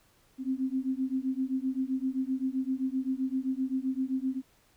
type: beating tone pair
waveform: sine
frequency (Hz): 258.6 / 266.3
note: C4 / C4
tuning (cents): -20 / +31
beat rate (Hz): 7.7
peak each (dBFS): -31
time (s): 0.38-4.42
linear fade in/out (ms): 50
effects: pink hiss -65 dBFS RMS until 4.76 s